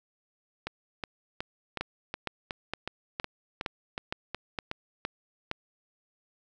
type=two click trains; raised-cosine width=0.3 ms; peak=-15 / -17 dBFS; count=9 / 12; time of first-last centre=1.81-5.514 / 0.67-4.714 s; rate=2.16 / 2.72 Hz; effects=none